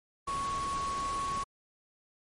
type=tone in noise; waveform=sine; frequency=1108.7 Hz; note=C#6; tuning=in tune; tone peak=-31 dBFS; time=0.27-1.44 s; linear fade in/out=10 ms; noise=pink; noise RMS=-41 dBFS; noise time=0.27-1.44 s; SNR=+7 dB; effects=MP3 48 kbps